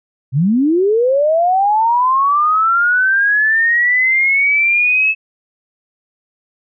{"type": "linear sweep", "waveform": "sine", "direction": "up", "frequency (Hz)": [120, 2610], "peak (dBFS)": -10, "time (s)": [0.32, 5.15], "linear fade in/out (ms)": 50, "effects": []}